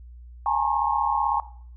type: tone cluster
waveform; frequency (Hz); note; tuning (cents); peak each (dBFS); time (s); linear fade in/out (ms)
sine; 820 / 856 / 934 / 1081; G#5 / A5 / A#5 / C#6; -22 / -48 / +3 / -44; -26; 0.46-1.4; 2
effects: noise-tail reverb RT60 0.6 s tail -18 dB re dry + added 60 Hz sine -41 dBFS peak until 1.76 s